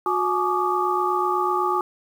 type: tone cluster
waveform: sine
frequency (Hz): 362.9 / 847 / 1148 / 1216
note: F#4 / G#5 / D6 / D#6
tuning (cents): -34 / +34 / -40 / -40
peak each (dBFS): -25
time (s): 0.06-1.81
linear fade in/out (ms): 2
effects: 8-bit